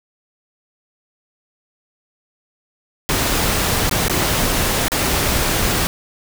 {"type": "noise with dropouts", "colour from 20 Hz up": "pink", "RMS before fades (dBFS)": -18, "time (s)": [3.09, 5.87], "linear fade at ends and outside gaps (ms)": 0, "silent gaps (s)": [[3.895, 3.912], [4.082, 4.097], [4.882, 4.918]], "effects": []}